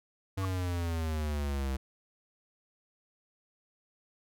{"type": "tone with exponential growth", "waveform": "sine", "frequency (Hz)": 1131, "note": "C#6", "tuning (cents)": 34, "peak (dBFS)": -31, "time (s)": [0.37, 0.45], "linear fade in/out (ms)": 2, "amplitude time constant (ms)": 17}
{"type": "exponential sweep", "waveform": "square", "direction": "down", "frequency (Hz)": [97, 65.5], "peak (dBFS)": -31, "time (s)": [0.37, 1.77], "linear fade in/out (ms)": 10}
{"effects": []}